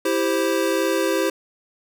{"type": "chord", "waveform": "square", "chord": "C major", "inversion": "first", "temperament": "equal", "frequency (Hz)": [329.6, 392, 523.3], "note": ["E4", "G4", "C5"], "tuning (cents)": [0, 0, 0], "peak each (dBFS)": -24, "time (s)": [0.05, 1.3], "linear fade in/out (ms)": 5, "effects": []}